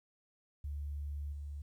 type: tone with level steps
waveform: sine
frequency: 72.4 Hz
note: D2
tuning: 24 cents flat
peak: -37 / -40 dBFS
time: 0.64-1.62 s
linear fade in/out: 5 ms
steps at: 1.32 s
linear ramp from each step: 10 ms
effects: 12-bit